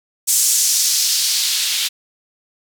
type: noise with band-pass filter sweep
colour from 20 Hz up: blue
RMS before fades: -17 dBFS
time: 0.27-1.89 s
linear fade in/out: 20 ms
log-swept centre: 7400 to 3300 Hz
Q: 1.7
effects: none